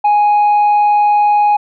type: tone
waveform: sine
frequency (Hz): 830.6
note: G#5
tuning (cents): 0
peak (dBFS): -5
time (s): 0.04-1.57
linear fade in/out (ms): 10
effects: tanh soft clip ceiling -7 dBFS